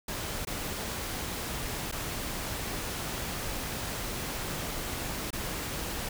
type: noise with dropouts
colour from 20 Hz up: pink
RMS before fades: -35 dBFS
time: 0.08-6.09 s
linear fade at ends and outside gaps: 5 ms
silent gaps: 0.451-0.47 / 1.915-1.923 / 5.306-5.329 s
effects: none